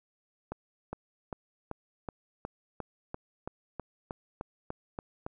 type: accelerating click train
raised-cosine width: 1 ms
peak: -22 dBFS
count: 15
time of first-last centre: 0.52-5.265 s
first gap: 410 ms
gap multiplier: 0.97
effects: none